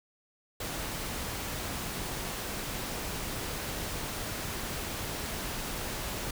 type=noise; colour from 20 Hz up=pink; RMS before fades=-36 dBFS; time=0.6-6.31 s; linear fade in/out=5 ms; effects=none